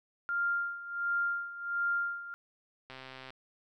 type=tone with tremolo; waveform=sine; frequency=1396.9 Hz; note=F6; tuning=in tune; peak=-27 dBFS; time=0.29-2.34 s; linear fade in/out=0 ms; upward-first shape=sine; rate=1.4 Hz; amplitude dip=80%
type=click train; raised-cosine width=0.3 ms; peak=-30 dBFS; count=54; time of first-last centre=2.9-3.305 s; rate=131 Hz
effects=none